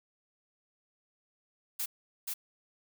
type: noise with echo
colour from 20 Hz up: blue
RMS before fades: -34 dBFS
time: 1.79-1.86 s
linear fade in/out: 10 ms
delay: 480 ms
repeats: 1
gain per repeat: -2 dB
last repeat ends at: 2.34 s
effects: none